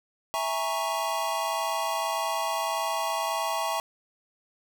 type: chord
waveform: square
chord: A# half-diminished seventh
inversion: second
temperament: equal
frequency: 659.3 / 830.6 / 932.3 / 1108.7 Hz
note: E5 / G#5 / A#5 / C#6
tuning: 0 / 0 / 0 / 0 cents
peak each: -33 dBFS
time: 0.34-3.8 s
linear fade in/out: 0 ms
effects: none